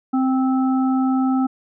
harmonic tone, 261.6 Hz, C4, in tune, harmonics 1 / 3 / 5, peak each -16 / -26 / -30 dBFS, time 0.13-1.47 s, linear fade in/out 10 ms, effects none

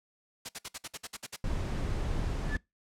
white noise bursts, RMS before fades -37 dBFS, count 10, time 0.45-1.364 s, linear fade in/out 10 ms, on 41 ms, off 56 ms
brown noise, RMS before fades -32 dBFS, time 1.44-2.57 s, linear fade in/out 2 ms
sine tone with exponential growth, 1733 Hz, A6, 27 cents flat, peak -29 dBFS, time 2.42-2.56 s, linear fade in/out 5 ms, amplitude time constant 29 ms
effects noise-tail reverb RT60 0.2 s tail -23 dB re dry + low-pass 9000 Hz 12 dB/octave

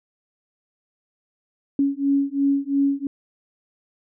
sine beating tone pair, 277.2 / 280.1 Hz, C#4 / C#4, 0 / +18 cents, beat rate 2.9 Hz, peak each -21 dBFS, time 1.79-3.07 s, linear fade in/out 2 ms, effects none

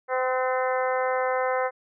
harmonic tone with a mistuned harmonic, 257 Hz, C4, 31 cents flat, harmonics 2 / 3 / 4 / 5 / 6 / 7 / 8, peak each -25 / -29 / -31 / -33 / -35 / -36 / -37 dBFS, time 0.08-1.71 s, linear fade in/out 50 ms, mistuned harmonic 6, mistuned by -26 cents, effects none

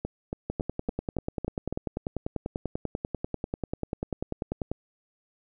two click trains, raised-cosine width 2 ms, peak -16 / -17 dBFS, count 44 / 7, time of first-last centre 0.5-4.716 / 0.05-1.726 s, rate 10.2 / 3.58 Hz, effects none

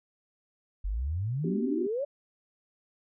sine exponential sweep, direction up, 43.63 to 590 Hz, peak -28 dBFS, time 0.84-2.05 s, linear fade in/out 10 ms
sine chord, G major seventh, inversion first, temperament just, 245 / 294 / 367.5 / 392 Hz, B3 / D4 / F#4 / G4, -14 / +2 / -12 / 0 cents, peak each -34 / -37 / -39 / -34 dBFS, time 1.44-1.87 s, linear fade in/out 5 ms
effects none

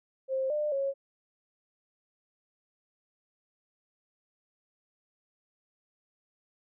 sine tone with pitch steps, 529 / 600 / 549 Hz, C5 / D5 / C#5, +19 / +37 / -17 cents, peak -27 dBFS, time 0.28-0.94 s, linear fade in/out 50 ms, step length 220 ms, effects none

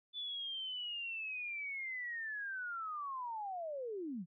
sine linear sweep, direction down, 3500 to 155.56 Hz, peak -39 dBFS, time 0.13-4.26 s, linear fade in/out 50 ms, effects none

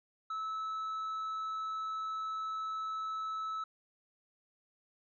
triangle tone with tanh clipping, 1303 Hz, E6, 20 cents flat, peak -36 dBFS, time 0.3-3.64 s, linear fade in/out 5 ms, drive 8 dB, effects none

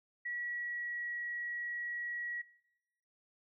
sine tone with pitch glide, 1930 to 1917.8 Hz, B6 to A#6, -40 to +49 cents, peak -36 dBFS, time 0.25-2.42 s, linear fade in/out 10 ms, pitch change -11 cents, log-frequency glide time 0.35-1.14 s, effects noise-tail reverb RT60 1.0 s tail -24 dB re dry

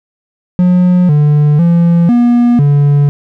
triangle tone with pitch steps, 179.8 / 148.1 / 170.4 / 240.1 / 143.8 Hz, F#3 / D3 / F3 / B3 / D3, -49 / +15 / -42 / -49 / -36 cents, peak -3 dBFS, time 0.59-3.09 s, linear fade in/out 0 ms, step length 500 ms, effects none

